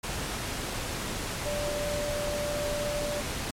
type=tone in noise; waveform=sine; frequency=587.3 Hz; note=D5; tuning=in tune; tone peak=-30 dBFS; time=1.45-3.21 s; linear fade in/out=10 ms; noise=pink; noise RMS=-33 dBFS; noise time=0.03-3.51 s; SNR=0 dB; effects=low-pass 11000 Hz 12 dB/octave + MP3 96 kbps